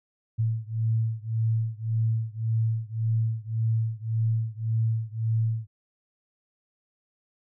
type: beating tone pair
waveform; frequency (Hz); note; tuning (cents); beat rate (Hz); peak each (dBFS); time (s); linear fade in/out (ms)
sine; 111.5 / 113.3; A2 / A#2; +23 / -49; 1.8; -26 / -27; 0.38-5.67; 20
effects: none